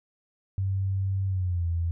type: tone with pitch glide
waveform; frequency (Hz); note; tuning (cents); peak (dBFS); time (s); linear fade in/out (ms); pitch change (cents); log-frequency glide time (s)
sine; 96.5 to 84.49; G2 to E2; -27 to +43; -24; 0.58-1.91; 0; -230; 1.27-1.67
effects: none